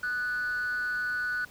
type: tone with frequency modulation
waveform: sine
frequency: 1480 Hz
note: F#6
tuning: in tune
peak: -26 dBFS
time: 0.03-1.45 s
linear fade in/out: 5 ms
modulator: 252 Hz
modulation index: 0.31
effects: tanh soft clip ceiling -26 dBFS + pink hiss -53 dBFS RMS until 1.5 s